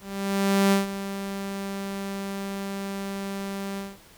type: tone with ADSR envelope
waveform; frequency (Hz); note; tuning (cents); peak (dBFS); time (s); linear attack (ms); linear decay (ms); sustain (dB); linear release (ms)
sawtooth; 196.9; G3; +8; -13; 0-3.98; 720; 140; -13; 200
effects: pink hiss -52 dBFS RMS until 4.17 s